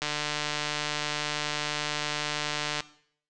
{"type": "click train", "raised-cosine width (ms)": 0.2, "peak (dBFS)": -12, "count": 416, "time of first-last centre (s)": [0.02, 2.805], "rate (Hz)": 149, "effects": ["noise-tail reverb RT60 0.6 s tail -17 dB re dry", "resampled to 22050 Hz"]}